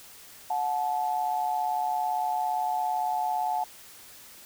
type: tone pair together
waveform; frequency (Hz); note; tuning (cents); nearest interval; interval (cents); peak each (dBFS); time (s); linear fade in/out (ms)
sine; 728 / 865.7; F#5 / A5; -28 / -28; minor third; 300; -28; 0.5-3.64; 5
effects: white hiss -49 dBFS RMS until 4.45 s